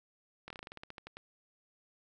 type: slowing click train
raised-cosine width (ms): 0.3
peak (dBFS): -29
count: 14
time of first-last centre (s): 0.48-1.17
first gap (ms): 23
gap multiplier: 1.13
effects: none